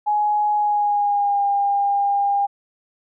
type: tone with pitch glide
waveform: sine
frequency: 837 to 804.3 Hz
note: G#5 to G5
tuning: +13 to +44 cents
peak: -16 dBFS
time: 0.06-2.47 s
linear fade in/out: 20 ms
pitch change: -69 cents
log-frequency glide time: 0.55-1.44 s
effects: none